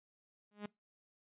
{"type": "tone with exponential growth", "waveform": "sawtooth", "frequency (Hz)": 207.1, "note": "G#3", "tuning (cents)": -5, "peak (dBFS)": -34, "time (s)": [0.51, 0.66], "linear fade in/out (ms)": 5, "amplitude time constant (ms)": 31, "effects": ["noise-tail reverb RT60 0.2 s tail -23 dB re dry", "resampled to 8000 Hz"]}